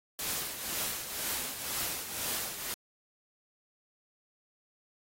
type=noise with tremolo; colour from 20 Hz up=white; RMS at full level=-33 dBFS; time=0.19-2.74 s; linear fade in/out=0 ms; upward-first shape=triangle; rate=2 Hz; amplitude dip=65%; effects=AAC 48 kbps